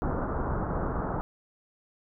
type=low-pass noise; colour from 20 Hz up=pink; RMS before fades=-30 dBFS; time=0.02-1.21 s; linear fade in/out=0 ms; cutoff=1400 Hz; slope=48 dB/octave; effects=none